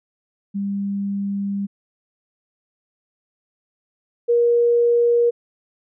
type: tone pair in turn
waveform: sine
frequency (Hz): 199.4 / 474.3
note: G3 / A#4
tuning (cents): +30 / +30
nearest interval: octave + minor third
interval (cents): 1500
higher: second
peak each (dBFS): -21 / -13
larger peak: second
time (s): 0.54-1.67 / 4.28-5.31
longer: first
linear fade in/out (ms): 20
effects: none